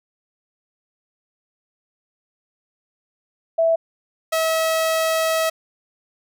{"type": "tone pair in turn", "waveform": ["sine", "sawtooth"], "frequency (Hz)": [658, 644.8], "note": ["E5", "E5"], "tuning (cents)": [-3, -38], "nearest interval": "unison", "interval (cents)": 35, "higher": "first", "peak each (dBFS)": -14, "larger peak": "neither", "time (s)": [[3.58, 3.76], [4.32, 5.5]], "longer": "second", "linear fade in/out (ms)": 10, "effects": []}